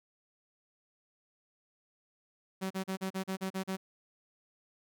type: tone bursts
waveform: sawtooth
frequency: 190 Hz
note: F#3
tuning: 46 cents sharp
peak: -29 dBFS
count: 9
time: 2.61-3.77 s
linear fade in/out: 20 ms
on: 96 ms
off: 37 ms
effects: none